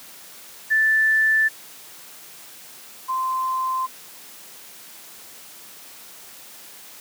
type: tone pair in turn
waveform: sine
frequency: 1760 / 1039.3 Hz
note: A6 / C6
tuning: 0 / -12 cents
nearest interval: major sixth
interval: 912 cents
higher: first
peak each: -15 / -21 dBFS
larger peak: first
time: 0.7-1.49 / 3.08-3.87 s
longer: neither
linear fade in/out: 20 ms
effects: white hiss -43 dBFS RMS until 7 s + high-pass 150 Hz 12 dB/octave